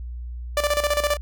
sawtooth tone with tremolo, 587.3 Hz, D5, in tune, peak -14 dBFS, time 0.57-1.17 s, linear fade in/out 2 ms, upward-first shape square, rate 15 Hz, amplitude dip 70%, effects added 60 Hz sine -30 dBFS peak until 1.21 s

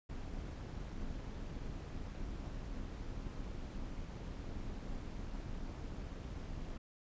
brown noise with amplitude modulation, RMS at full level -41 dBFS, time 0.09-6.78 s, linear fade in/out 10 ms, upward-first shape sine, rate 235 Hz, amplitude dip 55%, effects resampled to 16000 Hz

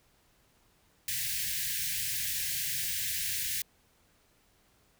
white band-stop noise, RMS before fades -33 dBFS, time 1.08-3.62 s, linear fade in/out 2 ms, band 170 to 1600 Hz, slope 96 dB/octave, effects pink hiss -67 dBFS RMS until 4.99 s

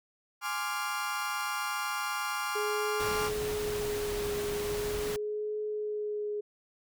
35% pulse chord, D half-diminished seventh, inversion second, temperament equal, 830.6 / 1046.5 / 1174.7 / 1396.9 Hz, Ab5 / C6 / D6 / F6, 0 / 0 / 0 / 0 cents, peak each -37 / -36 / -35 / -34 dBFS, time 0.41-3.31 s, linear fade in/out 50 ms
sine tone with vibrato, 418.6 Hz, G#4, 14 cents sharp, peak -31 dBFS, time 2.55-6.41 s, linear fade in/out 10 ms, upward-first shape triangle, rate 0.41 Hz, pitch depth 26 cents each way
pink noise, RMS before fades -38 dBFS, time 3-5.16 s, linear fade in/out 0 ms
effects none

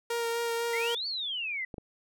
sawtooth tone with vibrato, 466.2 Hz, A#4, in tune, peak -25 dBFS, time 0.1-0.95 s, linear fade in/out 5 ms, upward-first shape sine, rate 4 Hz, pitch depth 14 cents each way
sine exponential two-way sweep, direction up then down, 1975.5 to 4565 to 1975.5 Hz, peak -31 dBFS, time 0.73-1.65 s, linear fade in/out 5 ms, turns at 1.07 s
clicks, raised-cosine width 2 ms, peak -26 dBFS, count 2, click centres 1.742 / 1.782 s
effects none

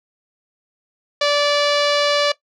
sawtooth tone with low-pass filter, 581 Hz, D5, 19 cents flat, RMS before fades -17 dBFS, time 1.21-2.32 s, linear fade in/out 5 ms, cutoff 4600 Hz, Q 2.5, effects noise-tail reverb RT60 0.1 s tail -17 dB re dry

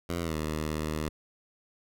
10% pulse tone with pitch glide, 85.8 to 77.33 Hz, F2 to D#2, -30 to -10 cents, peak -22 dBFS, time 0.09-1.09 s, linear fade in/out 5 ms, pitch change -180 cents, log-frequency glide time 0.21-0.35 s, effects none

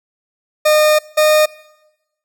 40% pulse tone pair in turn, 610 / 612.8 Hz, D#5 / D#5, -34 / -27 cents, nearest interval unison, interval 7 cents, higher second, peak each -8 dBFS, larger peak neither, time 0.65-0.99 / 1.17-1.46 s, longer first, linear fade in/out 10 ms, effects noise-tail reverb RT60 1.0 s tail -22 dB re dry

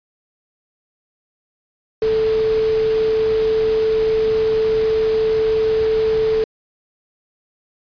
sine tone in noise, 440 Hz, A4, in tune, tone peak -14 dBFS, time 2.02-6.44 s, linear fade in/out 2 ms, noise pink, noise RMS -31 dBFS, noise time 2.02-6.44 s, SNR +14 dB, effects resampled to 11025 Hz

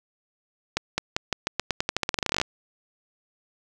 accelerating click train, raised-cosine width 0.2 ms, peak -6 dBFS, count 23, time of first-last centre 0.77-2.415 s, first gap 210 ms, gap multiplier 0.88, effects none

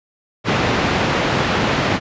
pink band-pass noise, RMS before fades -18 dBFS, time 0.44-2 s, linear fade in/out 50 ms, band 110 to 3100 Hz, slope 12 dB/octave, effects resampled to 16000 Hz

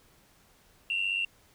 sine tone pair together, 2717 / 2813 Hz, F7 / F7, -48 / +12 cents, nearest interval minor second, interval 60 cents, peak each -28 / -31 dBFS, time 0.9-1.25 s, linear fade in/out 2 ms, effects tanh soft clip ceiling -20 dBFS + pink hiss -62 dBFS RMS until 1.54 s

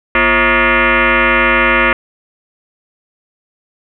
sine tone with frequency modulation, 348.3 Hz, F4, 5 cents flat, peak -8 dBFS, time 0.15-1.93 s, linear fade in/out 2 ms, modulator 295 Hz, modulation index 7.6, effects none

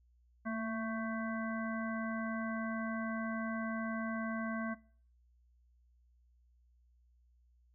harmonic tone with a mistuned harmonic, 221.7 Hz, A3, 13 cents sharp, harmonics 1 / 3 / 5 / 7 / 9, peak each -36 / -43 / -44 / -44 / -50 dBFS, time 0.45-4.75 s, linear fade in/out 20 ms, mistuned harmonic 1, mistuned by +29 cents, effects noise-tail reverb RT60 0.5 s tail -22 dB re dry + added 60 Hz sine -65 dBFS peak until 7.74 s

